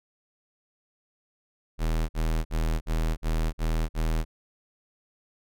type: tone bursts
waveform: square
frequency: 40.07 Hz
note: E1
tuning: 48 cents flat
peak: -24 dBFS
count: 7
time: 1.78-4.25 s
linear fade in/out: 50 ms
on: 310 ms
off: 50 ms
effects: none